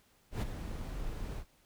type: noise with ADSR envelope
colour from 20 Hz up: brown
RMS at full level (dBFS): -30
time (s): 0.31-1.45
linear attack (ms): 110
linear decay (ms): 21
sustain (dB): -9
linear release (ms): 65
effects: pink hiss -68 dBFS RMS until 1.65 s